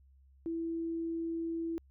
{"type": "tone", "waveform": "sine", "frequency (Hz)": 330.9, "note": "E4", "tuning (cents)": 7, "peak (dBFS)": -33, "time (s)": [0.46, 1.78], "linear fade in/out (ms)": 0, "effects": ["added 67 Hz sine -59 dBFS peak until 1.9 s"]}